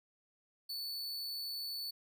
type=tone; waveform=45% pulse; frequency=4464 Hz; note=C#8; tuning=11 cents sharp; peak=-38 dBFS; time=0.69-1.91 s; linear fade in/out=10 ms; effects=none